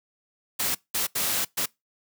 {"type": "noise bursts at uneven times", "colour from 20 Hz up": "white", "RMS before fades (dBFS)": -26, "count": 4, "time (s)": [[0.59, 0.75], [0.94, 1.07], [1.15, 1.45], [1.57, 1.66]], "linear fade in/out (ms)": 10, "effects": ["noise-tail reverb RT60 0.2 s tail -24 dB re dry", "high-pass 80 Hz 12 dB/octave"]}